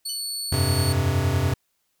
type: tone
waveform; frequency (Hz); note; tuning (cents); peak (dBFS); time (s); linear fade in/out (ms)
25% pulse; 4435; C#8; 0; -23; 0.05-0.93; 10
type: tone with exponential decay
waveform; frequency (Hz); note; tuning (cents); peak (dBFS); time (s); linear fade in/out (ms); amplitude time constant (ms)
20% pulse; 2999; F#7; +23; -27; 0.09-0.23; 5; 30
type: chord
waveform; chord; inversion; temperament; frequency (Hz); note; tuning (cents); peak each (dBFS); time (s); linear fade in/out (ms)
square; F suspended second; none; equal; 87.31 / 98 / 130.81; F2 / G2 / C3; 0 / 0 / 0; -25; 0.52-1.54; 5
effects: white hiss -72 dBFS RMS until 2 s